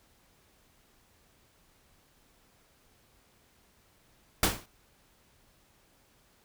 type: noise with exponential decay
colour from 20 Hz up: pink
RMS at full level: -20 dBFS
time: 4.43-4.66 s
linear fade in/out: 2 ms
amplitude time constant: 50 ms
effects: pink hiss -65 dBFS RMS until 6.44 s